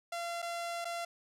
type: tone with dropouts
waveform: sawtooth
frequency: 685 Hz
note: F5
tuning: 34 cents flat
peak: -32 dBFS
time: 0.12-1.05 s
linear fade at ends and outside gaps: 5 ms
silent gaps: 0.42-0.425 / 0.846-0.852 s
effects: low-pass 11000 Hz 12 dB/octave